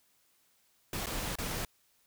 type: noise with dropouts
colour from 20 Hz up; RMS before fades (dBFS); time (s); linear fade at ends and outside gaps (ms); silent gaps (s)
pink; -36; 0.93-1.65; 2; 1.06-1.068 / 1.356-1.385
effects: white hiss -70 dBFS RMS until 2.06 s